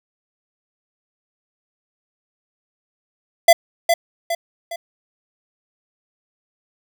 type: tone with echo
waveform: square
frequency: 675 Hz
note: E5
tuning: 41 cents sharp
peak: -6 dBFS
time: 3.48-3.53 s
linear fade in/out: 5 ms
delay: 410 ms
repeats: 3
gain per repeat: -7 dB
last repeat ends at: 4.76 s
effects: none